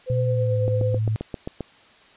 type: tone with tremolo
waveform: sine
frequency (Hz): 510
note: C5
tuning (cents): -44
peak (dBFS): -22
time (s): 0.06-0.99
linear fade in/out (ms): 50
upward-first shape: triangle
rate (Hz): 9.1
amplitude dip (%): 40
type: tone with pitch glide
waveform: sine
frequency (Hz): 120.9 to 108.96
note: B2 to A2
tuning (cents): -36 to -16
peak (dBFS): -20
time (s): 0.1-1.16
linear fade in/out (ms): 0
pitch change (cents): -180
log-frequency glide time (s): 0.24-0.59
type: click train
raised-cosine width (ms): 2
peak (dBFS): -15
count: 8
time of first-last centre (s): 0.68-1.607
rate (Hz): 7.55
effects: white hiss -52 dBFS RMS until 2.16 s + resampled to 8000 Hz